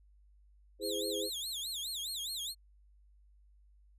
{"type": "chord", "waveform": "sine", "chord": "E augmented", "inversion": "none", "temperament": "just", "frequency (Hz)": [329.6, 412, 515], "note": ["E4", "G#4", "B#4"], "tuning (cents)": [0, -14, -28], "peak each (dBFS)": [-41, -38, -39], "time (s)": [0.79, 1.3], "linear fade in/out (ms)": 50}
{"type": "tone with vibrato", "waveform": "sawtooth", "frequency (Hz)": 3729, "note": "A#7", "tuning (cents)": 0, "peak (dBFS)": -34, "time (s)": [0.81, 2.55], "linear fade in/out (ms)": 50, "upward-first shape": "sine", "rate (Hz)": 4.8, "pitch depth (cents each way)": 250}
{"effects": ["added 50 Hz sine -60 dBFS peak until 3.98 s", "resampled to 32000 Hz"]}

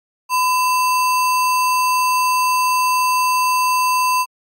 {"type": "tone with sample-and-hold", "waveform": "sine", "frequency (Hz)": 1008, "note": "B5", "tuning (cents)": 35, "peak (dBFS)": -13, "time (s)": [0.29, 4.26], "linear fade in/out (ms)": 50, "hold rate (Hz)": 3675, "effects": ["MP3 64 kbps"]}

